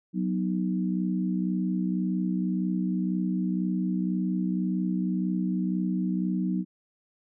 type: chord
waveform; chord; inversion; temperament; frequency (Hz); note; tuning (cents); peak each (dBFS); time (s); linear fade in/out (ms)
sine; B major; second; equal; 185 / 246.9 / 311.1; F#3 / B3 / D#4; 0 / 0 / 0; -26 / -32 / -32; 0.13-6.65; 50
effects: none